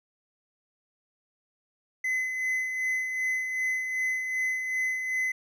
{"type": "tone with tremolo", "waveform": "triangle", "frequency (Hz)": 2032, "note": "B6", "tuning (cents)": 49, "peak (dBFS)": -23, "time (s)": [2.04, 5.32], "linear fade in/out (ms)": 5, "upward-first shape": "sine", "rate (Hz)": 2.6, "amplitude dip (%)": 45, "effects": []}